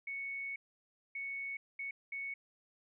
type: tone bursts at uneven times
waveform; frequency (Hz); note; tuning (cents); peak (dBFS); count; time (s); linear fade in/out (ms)
sine; 2217; C#7; 0; -38; 4; 0.07-0.56 / 1.15-1.57 / 1.79-1.91 / 2.12-2.34; 5
effects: none